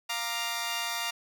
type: chord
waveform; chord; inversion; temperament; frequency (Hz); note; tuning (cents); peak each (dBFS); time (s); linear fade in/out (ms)
10% pulse; Bb major; second; equal with one note detuned; 698.5 / 932.3 / 1184.2; F5 / Bb5 / D6; 0 / 0 / +14; -27 / -25 / -28; 0.09-1.11; 10
effects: none